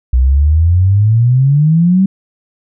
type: exponential sweep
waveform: sine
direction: up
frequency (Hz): 60.8 to 196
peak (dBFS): -6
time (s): 0.13-2.06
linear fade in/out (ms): 5
effects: none